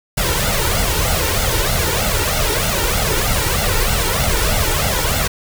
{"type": "noise with flanger", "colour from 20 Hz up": "pink", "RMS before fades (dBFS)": -17, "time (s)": [0.17, 5.28], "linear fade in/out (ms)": 10, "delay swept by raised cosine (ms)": [1.4, 2.2], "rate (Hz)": 3.2, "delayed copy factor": 0.75, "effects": []}